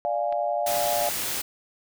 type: chord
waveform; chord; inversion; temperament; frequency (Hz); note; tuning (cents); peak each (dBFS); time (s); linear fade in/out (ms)
sine; D diminished; none; equal; 587.3 / 698.5 / 830.6; D5 / F5 / Ab5; 0 / 0 / 0; -27 / -26 / -31; 0.05-1.09; 0
type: clicks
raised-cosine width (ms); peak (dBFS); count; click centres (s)
0.3; -26 / -34; 2; 0.325 / 0.328
type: noise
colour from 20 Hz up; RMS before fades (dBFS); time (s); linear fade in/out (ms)
white; -29; 0.66-1.42; 10
effects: none